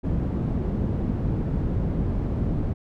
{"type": "low-pass noise", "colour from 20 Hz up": "white", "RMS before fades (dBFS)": -25, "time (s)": [0.03, 2.74], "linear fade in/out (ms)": 20, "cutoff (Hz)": 180, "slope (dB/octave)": 12, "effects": []}